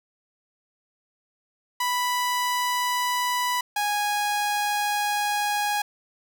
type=tone pair in turn; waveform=sawtooth; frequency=987.8 / 827 Hz; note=B5 / G#5; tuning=0 / -8 cents; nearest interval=minor third; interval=308 cents; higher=first; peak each=-19 dBFS; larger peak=neither; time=1.8-3.61 / 3.76-5.82 s; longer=second; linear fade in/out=5 ms; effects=none